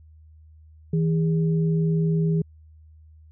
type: tone pair together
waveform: sine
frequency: 161.79 / 406.7 Hz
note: E3 / G#4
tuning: -32 / -36 cents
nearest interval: octave + major third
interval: 1596 cents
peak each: -19 / -29 dBFS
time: 0.93-2.42 s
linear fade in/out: 5 ms
effects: added 78 Hz sine -47 dBFS peak until 3.31 s